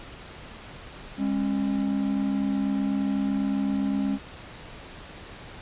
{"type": "tone pair together", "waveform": "triangle", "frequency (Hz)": [203.2, 271.2], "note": ["G#3", "C#4"], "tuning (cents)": [-38, -38], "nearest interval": "perfect fourth", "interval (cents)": 500, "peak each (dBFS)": -24, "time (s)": [1.17, 4.19], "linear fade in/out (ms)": 50, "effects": ["pink hiss -43 dBFS RMS until 5.61 s", "resampled to 8000 Hz"]}